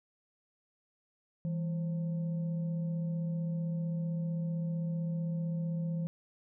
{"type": "tone with frequency modulation", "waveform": "sine", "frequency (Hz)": 165.2, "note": "E3", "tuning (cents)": 4, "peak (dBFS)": -31, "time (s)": [1.45, 6.07], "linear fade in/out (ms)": 0, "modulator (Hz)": 366, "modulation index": 0.31, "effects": []}